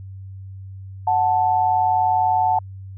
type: tone pair together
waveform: sine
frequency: 740 / 880 Hz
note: F#5 / A5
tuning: 0 / 0 cents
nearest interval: minor third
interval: 300 cents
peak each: -18 dBFS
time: 1.07-2.59 s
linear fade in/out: 5 ms
effects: added 96 Hz sine -33 dBFS peak until 2.97 s